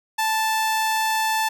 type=tone; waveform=sawtooth; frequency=879 Hz; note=A5; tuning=2 cents flat; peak=-16 dBFS; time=0.18-1.49 s; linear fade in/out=10 ms; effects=none